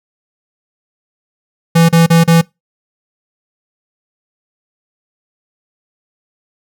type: tone bursts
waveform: square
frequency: 166.5 Hz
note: E3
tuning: 18 cents sharp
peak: -6 dBFS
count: 4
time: 1.75-2.415 s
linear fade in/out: 10 ms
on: 140 ms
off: 35 ms
effects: noise-tail reverb RT60 0.2 s tail -23 dB re dry